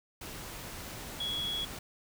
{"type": "tone in noise", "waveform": "sine", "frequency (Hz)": 3346, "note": "G#7", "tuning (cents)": 12, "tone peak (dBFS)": -32, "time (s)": [1.2, 1.65], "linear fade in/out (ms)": 5, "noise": "pink", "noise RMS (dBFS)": -43, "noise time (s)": [0.21, 1.79], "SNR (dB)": 8, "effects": []}